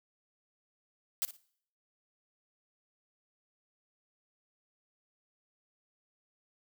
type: noise with echo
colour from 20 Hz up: blue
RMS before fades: -31 dBFS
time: 1.22-1.25 s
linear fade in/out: 0 ms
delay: 58 ms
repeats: 2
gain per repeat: -14 dB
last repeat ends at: 1.366 s
effects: noise-tail reverb RT60 0.6 s tail -22 dB re dry